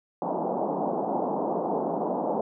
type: band-pass noise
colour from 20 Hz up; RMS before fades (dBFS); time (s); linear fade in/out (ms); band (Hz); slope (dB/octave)
white; -28; 0.22-2.41; 2; 170 to 900; 48
effects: none